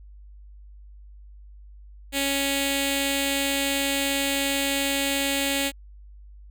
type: tone with notch filter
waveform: 5% pulse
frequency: 277.2 Hz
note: C#4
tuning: in tune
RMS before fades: -25 dBFS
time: 2.12-5.72 s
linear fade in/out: 50 ms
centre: 1200 Hz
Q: 0.61
effects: added 50 Hz sine -43 dBFS peak until 6.5 s